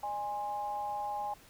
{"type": "tone with amplitude modulation", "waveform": "sine", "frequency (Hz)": 825, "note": "G#5", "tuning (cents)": -12, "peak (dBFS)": -30, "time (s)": [0.03, 1.34], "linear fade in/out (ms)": 5, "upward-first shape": "sine", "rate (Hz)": 225, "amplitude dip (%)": 70, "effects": ["pink hiss -58 dBFS RMS until 1.49 s"]}